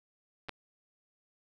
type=clicks; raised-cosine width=0.3 ms; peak=-27 / -21 dBFS; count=2; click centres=0.486 / 0.493 s; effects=none